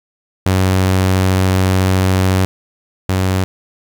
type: tone pair in turn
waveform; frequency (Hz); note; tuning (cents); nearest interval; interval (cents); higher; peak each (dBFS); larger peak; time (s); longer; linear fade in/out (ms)
sawtooth; 93.9 / 93.9; F#2 / F#2; +26 / +26; unison; 0; neither; -7 / -9; first; 0.46-2.45 / 3.09-3.44; first; 0
effects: 8-bit